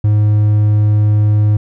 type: tone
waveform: triangle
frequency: 105.3 Hz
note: G#2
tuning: 24 cents sharp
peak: -6 dBFS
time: 0.04-1.57 s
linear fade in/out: 5 ms
effects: none